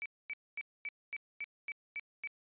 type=tone bursts; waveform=sine; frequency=2300 Hz; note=D7; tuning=37 cents flat; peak=-37 dBFS; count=9; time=0.02-2.273 s; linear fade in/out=0 ms; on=37 ms; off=240 ms; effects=resampled to 8000 Hz

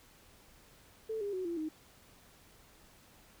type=tone with pitch steps; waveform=sine; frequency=441.5 / 404.9 / 371.3 / 340.4 / 312.2 Hz; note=A4 / G#4 / F#4 / F4 / D#4; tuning=+6 / -44 / +6 / -44 / +6 cents; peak=-34 dBFS; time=1.09-1.69 s; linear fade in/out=10 ms; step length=120 ms; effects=pink hiss -61 dBFS RMS until 3.4 s

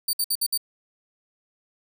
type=tone bursts; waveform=15% pulse; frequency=4600 Hz; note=D8; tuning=37 cents flat; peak=-15 dBFS; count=5; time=0.08-0.576 s; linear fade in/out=5 ms; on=52 ms; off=59 ms; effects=none

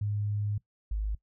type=tone pair in turn; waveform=sine; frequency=103.6 / 52.09 Hz; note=G#2 / G#1; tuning=-4 / +6 cents; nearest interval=octave; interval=1190 cents; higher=first; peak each=-28 / -28 dBFS; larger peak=neither; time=0.01-0.58 / 0.91-1.15 s; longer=first; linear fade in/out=5 ms; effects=noise-tail reverb RT60 0.1 s tail -19 dB re dry

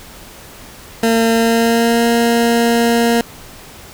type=tone with pitch glide; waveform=20% pulse; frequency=227.8 to 233.7 Hz; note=A#3 to A#3; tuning=-40 to +5 cents; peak=-6 dBFS; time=1.03-3.21 s; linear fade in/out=2 ms; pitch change=+45 cents; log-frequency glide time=1.32-2.06 s; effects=pink hiss -37 dBFS RMS until 3.93 s

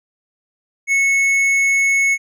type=tone with hard clipping; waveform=triangle; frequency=2199 Hz; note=C#7; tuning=14 cents flat; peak=-14 dBFS; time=0.87-2.18 s; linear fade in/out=50 ms; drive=10 dB; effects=none

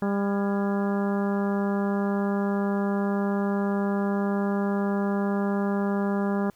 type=harmonic tone with a mistuned harmonic; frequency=199.9 Hz; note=G3; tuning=34 cents sharp; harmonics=1 / 2 / 3 / 4 / 5 / 6 / 7 / 8; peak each=-24 / -30 / -34 / -36 / -38 / -40 / -41 / -42 dBFS; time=0.02-6.5 s; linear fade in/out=2 ms; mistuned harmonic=8; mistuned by=+70 cents; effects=pink hiss -61 dBFS RMS until 6.55 s

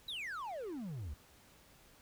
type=exponential sweep; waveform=triangle; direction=down; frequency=4028 to 65 Hz; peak=-38 dBFS; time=0.08-1.14 s; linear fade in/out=5 ms; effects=pink hiss -63 dBFS RMS until 2.01 s

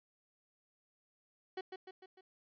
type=tone with echo; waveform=30% pulse; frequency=375.8 Hz; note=F#4; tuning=27 cents sharp; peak=-36 dBFS; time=1.57-1.61 s; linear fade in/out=5 ms; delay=150 ms; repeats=4; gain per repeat=-5 dB; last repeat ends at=2.21 s; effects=resampled to 11025 Hz

